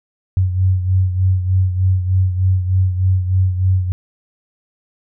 sine beating tone pair, 92.6 / 95.9 Hz, F#2 / G2, +2 / -37 cents, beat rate 3.3 Hz, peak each -13 / -20 dBFS, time 0.37-3.92 s, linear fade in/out 0 ms, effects none

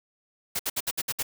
white noise bursts, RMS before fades -28 dBFS, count 7, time 0.55-1.23 s, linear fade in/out 10 ms, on 44 ms, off 62 ms, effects none

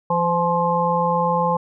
harmonic tone with a mistuned harmonic, 171.6 Hz, F3, 30 cents flat, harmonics 1 / 3 / 5 / 6, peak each -24 / -22 / -21 / -22 dBFS, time 0.1-1.57 s, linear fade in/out 5 ms, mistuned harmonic 6, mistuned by +40 cents, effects none

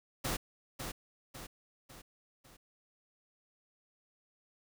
pink noise with echo, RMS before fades -35 dBFS, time 0.24-0.37 s, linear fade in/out 10 ms, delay 550 ms, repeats 4, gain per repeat -6 dB, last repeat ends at 2.57 s, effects none

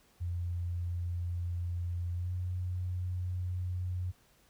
sine tone with pitch glide, 87.31 to 90.39 Hz, F2 to F#2, 0 to -40 cents, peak -32 dBFS, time 0.2-4.12 s, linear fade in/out 20 ms, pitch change +60 cents, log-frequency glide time 2.13-2.33 s, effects pink hiss -66 dBFS RMS until 4.49 s

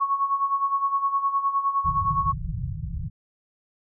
sine tone with tremolo, 1106 Hz, C#6, 4 cents flat, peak -18 dBFS, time 0-2.33 s, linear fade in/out 20 ms, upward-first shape sine, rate 9.7 Hz, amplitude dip 70%
white low-pass noise, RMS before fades -30 dBFS, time 1.84-3.1 s, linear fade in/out 20 ms, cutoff 170 Hz, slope 96 dB/octave
effects none

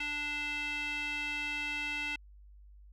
square tone with band-pass filter, 293.7 Hz, D4, in tune, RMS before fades -36 dBFS, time 0-2.16 s, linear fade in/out 5 ms, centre 2500 Hz, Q 4.9, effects added 50 Hz sine -52 dBFS peak until 2.92 s

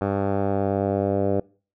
10% pulse tone with low-pass filter sweep, 99 Hz, G2, 18 cents sharp, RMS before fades -23 dBFS, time 0.01-1.4 s, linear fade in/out 5 ms, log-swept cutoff 1000 to 570 Hz, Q 2.3, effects noise-tail reverb RT60 0.4 s tail -24 dB re dry

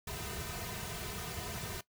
pink noise with comb filter, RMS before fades -41 dBFS, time 0.07-1.81 s, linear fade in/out 5 ms, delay 3.6 ms, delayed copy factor -0.95, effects noise-tail reverb RT60 0.1 s tail -17 dB re dry

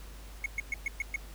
triangle tone bursts, 2186 Hz, C#7, 25 cents flat, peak -27 dBFS, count 6, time 0.44-1.16 s, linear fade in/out 2 ms, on 20 ms, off 120 ms, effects added 50 Hz sine -44 dBFS peak until 1.34 s + pink hiss -53 dBFS RMS until 1.34 s

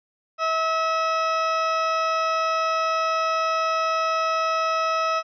harmonic tone, 646 Hz, E5, 35 cents flat, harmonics 1 / 2 / 3 / 4 / 5 / 6 / 8 / 9, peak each -26 / -22 / -37 / -32 / -42 / -41 / -37 / -45 dBFS, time 0.38-5.23 s, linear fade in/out 50 ms, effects none

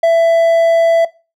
triangle tone with hard clipping, 665 Hz, E5, 15 cents sharp, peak -8 dBFS, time 0.03-1.05 s, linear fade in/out 5 ms, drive 6 dB, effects noise-tail reverb RT60 0.3 s tail -20 dB re dry

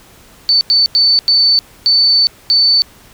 sine tone bursts at uneven times, 4517 Hz, C#8, 32 cents sharp, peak -7 dBFS, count 6, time 0.49-0.61 / 0.7-0.86 / 0.95-1.19 / 1.28-1.59 / 1.86-2.27 / 2.5-2.82 s, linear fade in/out 0 ms, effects pink hiss -43 dBFS RMS until 3.13 s

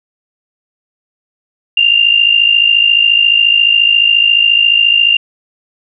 sine tone with amplitude modulation, 2794 Hz, F7, in tune, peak -3 dBFS, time 1.77-5.17 s, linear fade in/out 5 ms, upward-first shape sine, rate 54.3 Hz, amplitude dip 70%, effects none

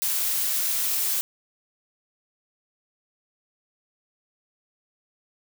blue noise, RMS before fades -25 dBFS, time 0.02-1.21 s, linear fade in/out 0 ms, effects none

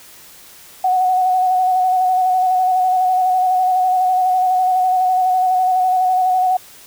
sine tone with vibrato, 740 Hz, F#5, in tune, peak -12 dBFS, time 0.84-6.57 s, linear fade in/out 5 ms, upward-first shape square, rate 12 Hz, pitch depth 20 cents each way, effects white hiss -42 dBFS RMS until 6.86 s

